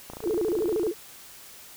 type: click train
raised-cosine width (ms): 1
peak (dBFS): -24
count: 23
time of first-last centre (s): 0.1-0.867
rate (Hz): 28.7
type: tone with vibrato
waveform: sine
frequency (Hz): 388.8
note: G4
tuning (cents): -14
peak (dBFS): -23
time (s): 0.22-0.94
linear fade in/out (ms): 50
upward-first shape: square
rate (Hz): 13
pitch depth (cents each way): 200
effects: white hiss -47 dBFS RMS until 1.76 s